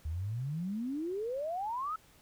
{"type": "exponential sweep", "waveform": "sine", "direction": "up", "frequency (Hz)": [73.42, 1328], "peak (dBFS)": -33, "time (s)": [0.05, 1.96], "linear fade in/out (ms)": 5, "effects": ["pink hiss -62 dBFS RMS until 2.21 s"]}